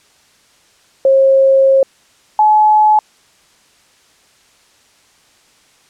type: tone pair in turn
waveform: sine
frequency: 538 / 854 Hz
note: C5 / G#5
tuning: +48 / +48 cents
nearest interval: minor sixth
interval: 800 cents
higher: second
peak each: -6 dBFS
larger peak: neither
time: 1.05-1.83 / 2.39-2.99 s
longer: first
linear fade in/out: 2 ms
effects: white hiss -51 dBFS RMS until 5.89 s + low-pass 8000 Hz 12 dB/octave